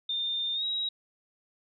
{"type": "tone with pitch glide", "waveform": "sine", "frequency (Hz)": [3615, 3830], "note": ["A7", "A#7"], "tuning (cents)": [46, 46], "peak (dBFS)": -28, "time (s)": [0.09, 0.89], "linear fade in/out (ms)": 5, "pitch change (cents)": 100, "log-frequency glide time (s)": [0.54, 0.64], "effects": []}